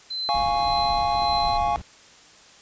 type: tone with tremolo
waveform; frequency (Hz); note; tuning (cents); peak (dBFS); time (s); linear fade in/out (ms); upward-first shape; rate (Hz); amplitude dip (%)
sine; 4070; C8; -49; -25; 0.1-1.58; 10; triangle; 1.8; 70
type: chord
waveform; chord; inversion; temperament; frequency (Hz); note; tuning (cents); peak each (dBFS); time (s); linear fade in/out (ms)
triangle; Db major; first; equal; 698.5 / 830.6 / 1108.7; F5 / Ab5 / Db6; 0 / 0 / 0; -23 / -21 / -26; 0.29-1.76; 0
type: noise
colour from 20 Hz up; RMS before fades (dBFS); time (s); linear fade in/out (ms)
brown; -35; 0.34-1.82; 5
effects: white hiss -50 dBFS RMS until 2.61 s + resampled to 16000 Hz